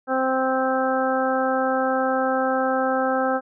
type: harmonic tone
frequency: 261.6 Hz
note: C4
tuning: in tune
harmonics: 1 / 2 / 3 / 4 / 5 / 6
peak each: -26 / -23 / -25 / -34 / -27 / -30 dBFS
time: 0.07-3.41 s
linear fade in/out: 50 ms
effects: none